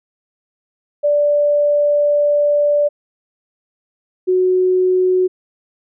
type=tone pair in turn; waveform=sine; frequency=585 / 368.5 Hz; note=D5 / F#4; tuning=-7 / -7 cents; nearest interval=minor sixth; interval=800 cents; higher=first; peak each=-11 dBFS; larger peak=neither; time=1.03-2.89 / 4.27-5.28 s; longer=first; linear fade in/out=20 ms; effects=none